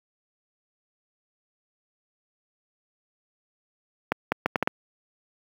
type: accelerating click train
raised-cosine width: 0.5 ms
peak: -6 dBFS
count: 6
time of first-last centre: 4.12-4.675 s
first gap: 200 ms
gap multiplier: 0.7
effects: high-pass 150 Hz 12 dB/octave + 7-bit